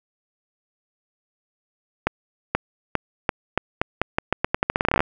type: accelerating click train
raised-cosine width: 0.5 ms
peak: -3 dBFS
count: 23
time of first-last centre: 2.07-5.005 s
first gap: 480 ms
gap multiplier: 0.84
effects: none